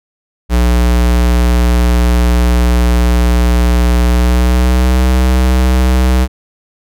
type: tone with pitch glide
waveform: square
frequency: 60.2 to 63.27 Hz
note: B1 to B1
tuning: -44 to +43 cents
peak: -8 dBFS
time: 0.49-6.28 s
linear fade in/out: 50 ms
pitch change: +87 cents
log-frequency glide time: 4.03-5.04 s
effects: none